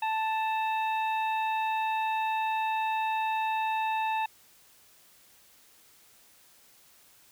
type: harmonic tone with a mistuned harmonic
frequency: 880 Hz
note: A5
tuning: in tune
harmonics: 1 / 2 / 3 / 4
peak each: -27 / -40 / -36 / -44 dBFS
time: 0.02-4.26 s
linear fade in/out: 5 ms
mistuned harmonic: 4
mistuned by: +100 cents
effects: white hiss -59 dBFS RMS until 7.31 s